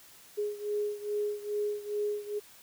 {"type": "beating tone pair", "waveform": "sine", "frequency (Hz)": [415.3, 417.7], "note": ["G#4", "G#4"], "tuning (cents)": [0, 10], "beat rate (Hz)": 2.4, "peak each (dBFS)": [-32, -35], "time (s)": [0.37, 2.4], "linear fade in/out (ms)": 20, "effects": ["white hiss -55 dBFS RMS until 2.62 s"]}